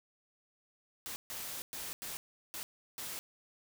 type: noise bursts at uneven times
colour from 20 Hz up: white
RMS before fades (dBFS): -42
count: 6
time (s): 1.06-1.16 / 1.3-1.62 / 1.73-1.93 / 2.02-2.17 / 2.54-2.63 / 2.98-3.19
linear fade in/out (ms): 0
effects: none